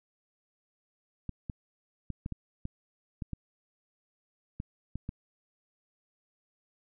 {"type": "clicks", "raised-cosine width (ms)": 5, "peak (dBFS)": -23, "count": 11, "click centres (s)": [1.293, 1.498, 2.103, 2.261, 2.323, 2.654, 3.222, 3.333, 4.601, 4.956, 5.091], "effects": []}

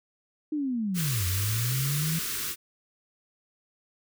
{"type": "linear two-way sweep", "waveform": "sine", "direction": "down then up", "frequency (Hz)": [311.1, 86.8, 166.2], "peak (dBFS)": -26, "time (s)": [0.52, 2.19], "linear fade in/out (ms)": 5, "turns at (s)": 1.26}
{"type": "band-stop noise", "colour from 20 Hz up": "white", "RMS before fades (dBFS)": -32, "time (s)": [0.94, 2.56], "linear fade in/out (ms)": 50, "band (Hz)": [470, 1100], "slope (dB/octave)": 48}
{"effects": []}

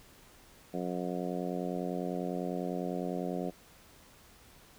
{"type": "harmonic tone", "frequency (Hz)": 90, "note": "F#2", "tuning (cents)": -47, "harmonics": [2, 3, 4, 5, 6, 7, 8], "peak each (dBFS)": [-37, -39, -40, -41, -42, -42, -43], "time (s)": [0.73, 3.51], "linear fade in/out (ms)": 20, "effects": ["pink hiss -58 dBFS RMS until 4.78 s"]}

